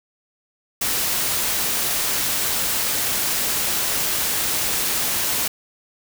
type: noise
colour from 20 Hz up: white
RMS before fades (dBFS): -22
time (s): 0.81-5.48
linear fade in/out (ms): 5
effects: none